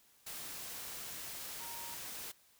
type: tone in noise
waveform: sine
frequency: 933 Hz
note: A#5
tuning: 1 cent sharp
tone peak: -50 dBFS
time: 1.6-1.95 s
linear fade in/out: 10 ms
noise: white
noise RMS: -45 dBFS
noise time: 0.26-2.32 s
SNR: -8 dB
effects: white hiss -67 dBFS RMS until 2.59 s